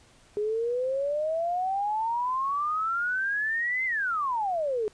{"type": "exponential two-way sweep", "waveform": "sine", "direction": "up then down", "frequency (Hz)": [411.2, 2093, 411.2], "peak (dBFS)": -25, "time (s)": [0.37, 4.88], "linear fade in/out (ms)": 0, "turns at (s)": 3.85, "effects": ["pink hiss -58 dBFS RMS until 4.93 s", "resampled to 22050 Hz"]}